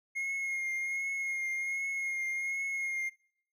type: tone with vibrato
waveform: triangle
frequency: 2148 Hz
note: C7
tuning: 45 cents sharp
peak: -30 dBFS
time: 0.15-3.1 s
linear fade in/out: 20 ms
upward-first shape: triangle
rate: 1.3 Hz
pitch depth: 30 cents each way
effects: noise-tail reverb RT60 0.6 s tail -21 dB re dry